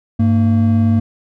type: tone pair together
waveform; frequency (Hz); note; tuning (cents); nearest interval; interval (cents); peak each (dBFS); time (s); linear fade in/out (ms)
triangle; 100.35 / 228.3; G2 / A#3; +41 / -36; octave + major second; 1423; -11; 0.19-1; 10
effects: none